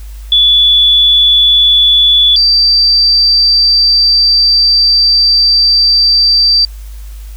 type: tone pair in turn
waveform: sine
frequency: 3441 / 4668 Hz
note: A7 / D8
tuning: -39 / -11 cents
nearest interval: perfect fourth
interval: 528 cents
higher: second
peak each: -4 / -5 dBFS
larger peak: first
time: 0.32-2.36 / 2.36-6.65 s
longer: second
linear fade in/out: 2 ms
effects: added 51 Hz sine -24 dBFS peak until 7.36 s + white hiss -42 dBFS RMS until 7.36 s